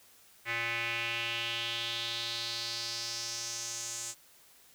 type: tone with band-pass filter sweep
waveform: square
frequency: 116.54 Hz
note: A#2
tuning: in tune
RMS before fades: -36 dBFS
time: 0.45-4.15 s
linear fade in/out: 50 ms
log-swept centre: 2100 to 7400 Hz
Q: 3.7
effects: white hiss -60 dBFS RMS until 4.74 s